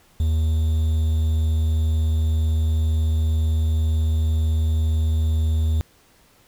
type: tone with quantisation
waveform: triangle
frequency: 79 Hz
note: D#2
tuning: 27 cents sharp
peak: -15 dBFS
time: 0.2-5.81 s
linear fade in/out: 0 ms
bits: 7
effects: pink hiss -56 dBFS RMS until 6.47 s